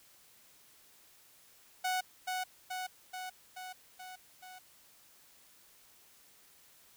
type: tone with echo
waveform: sawtooth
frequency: 740 Hz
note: F#5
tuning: in tune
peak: -27 dBFS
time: 1.84-2.01 s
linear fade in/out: 10 ms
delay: 430 ms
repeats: 6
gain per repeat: -3 dB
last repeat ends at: 4.59 s
effects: white hiss -62 dBFS RMS until 6.96 s